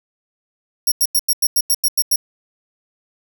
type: tone bursts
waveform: 5% pulse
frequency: 5588 Hz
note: F8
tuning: in tune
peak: -7 dBFS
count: 10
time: 0.87-2.16 s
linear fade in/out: 5 ms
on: 48 ms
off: 90 ms
effects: none